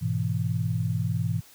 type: chord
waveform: sine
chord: E major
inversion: first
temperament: equal with one note detuned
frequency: 103.41 / 123.47 / 164.81 Hz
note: G#2 / B2 / E3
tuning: -7 / 0 / 0 cents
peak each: -28 / -28 / -29 dBFS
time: 0.01-1.41 s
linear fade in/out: 20 ms
effects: white hiss -53 dBFS RMS until 1.54 s